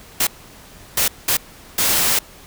white noise bursts at uneven times, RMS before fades -17 dBFS, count 4, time 0.2-0.27 / 0.97-1.08 / 1.28-1.37 / 1.78-2.19 s, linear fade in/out 5 ms, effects pink hiss -43 dBFS RMS until 2.46 s

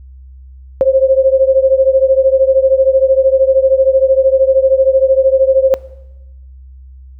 sine beating tone pair, 527 / 540 Hz, C5 / C#5, +12 / -45 cents, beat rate 13 Hz, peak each -10 dBFS, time 0.81-5.74 s, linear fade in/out 0 ms, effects noise-tail reverb RT60 1.0 s tail -20 dB re dry + added 65 Hz sine -33 dBFS peak until 7.19 s

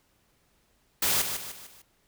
white noise with echo, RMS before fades -25 dBFS, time 1.02-1.22 s, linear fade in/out 5 ms, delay 150 ms, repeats 4, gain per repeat -7 dB, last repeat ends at 1.82 s, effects pink hiss -68 dBFS RMS until 2.07 s

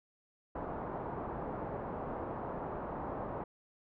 white low-pass noise, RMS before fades -40 dBFS, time 0.55-3.44 s, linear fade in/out 5 ms, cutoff 990 Hz, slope 24 dB/octave, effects none

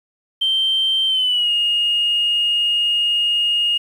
sine tone with pitch glide, 3130 to 2854 Hz, G7 to F7, -3 to +37 cents, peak -14 dBFS, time 0.41-3.78 s, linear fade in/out 10 ms, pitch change -160 cents, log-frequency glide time 1.07-1.51 s, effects tanh soft clip ceiling -10 dBFS + 8-bit

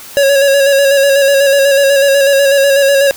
square tone with vibrato, 554.4 Hz, C#5, in tune, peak -7 dBFS, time 0.17-3.11 s, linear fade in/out 0 ms, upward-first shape square, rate 8.1 Hz, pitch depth 29 cents each way, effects white hiss -32 dBFS RMS until 3.16 s

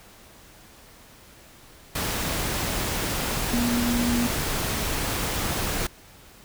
sine tone in noise, 239.8 Hz, A#3, 49 cents sharp, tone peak -22 dBFS, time 3.53-4.27 s, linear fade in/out 5 ms, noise pink, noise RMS -27 dBFS, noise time 1.95-5.87 s, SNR +2 dB, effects pink hiss -50 dBFS RMS until 6.44 s

